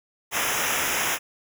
pink noise with comb filter, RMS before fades -25 dBFS, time 0.31-1.19 s, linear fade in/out 50 ms, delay 0.23 ms, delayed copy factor -0.95, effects none

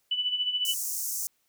sine tone with tremolo, 2978 Hz, F#7, 11 cents sharp, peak -23 dBFS, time 0.11-0.74 s, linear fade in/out 5 ms, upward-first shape sine, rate 14 Hz, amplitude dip 65%
pink high-pass noise, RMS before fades -32 dBFS, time 0.65-1.27 s, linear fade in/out 0 ms, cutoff 5800 Hz, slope 48 dB/octave
effects white hiss -72 dBFS RMS until 1.48 s

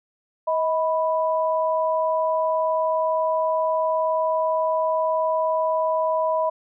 sine tone pair together, 635.7 / 987.8 Hz, D#5 / B5, +37 / 0 cents, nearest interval minor sixth, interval 763 cents, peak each -21 / -23 dBFS, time 0.47-6.5 s, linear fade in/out 10 ms, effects none

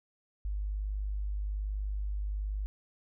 sine tone, 50.6 Hz, G#1, 44 cents flat, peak -31 dBFS, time 0.45-2.66 s, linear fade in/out 0 ms, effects none

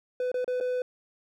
triangle tone with dropouts, 501 Hz, B4, 25 cents sharp, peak -24 dBFS, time 0.2-0.82 s, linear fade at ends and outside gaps 2 ms, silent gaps 0.317-0.342 / 0.445-0.478 / 0.602-0.609 s, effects none

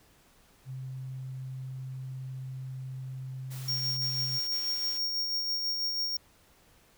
sine tone, 130.81 Hz, C3, in tune, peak -36 dBFS, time 0.65-4.4 s, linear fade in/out 50 ms
white noise bursts, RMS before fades -47 dBFS, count 3, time 3.5-4.988 s, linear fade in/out 20 ms, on 480 ms, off 24 ms
square tone with tremolo, 5550 Hz, F8, 12 cents flat, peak -28 dBFS, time 3.68-6.17 s, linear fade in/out 5 ms, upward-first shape sine, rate 6.1 Hz, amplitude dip 35%
effects pink hiss -62 dBFS RMS until 6.97 s

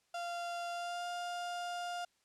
35% pulse tone with pitch glide, 693 to 703.9 Hz, F5 to F5, -14 to +13 cents, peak -36 dBFS, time 0.14-2.05 s, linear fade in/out 5 ms, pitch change +27 cents, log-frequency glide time 0.71-1.06 s, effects white hiss -75 dBFS RMS until 2.24 s + low-pass 8000 Hz 12 dB/octave

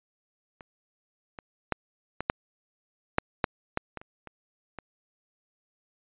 clicks, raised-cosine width 0.5 ms, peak -29 / -25 / -10 / -15 / -7 / -6 / -7 / -11 / -21 / -30 / -27 / -23 dBFS, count 12, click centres 0.608 / 1.388 / 1.723 / 2.206 / 2.299 / 3.184 / 3.442 / 3.774 / 3.973 / 4.015 / 4.273 / 4.787 s, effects resampled to 8000 Hz

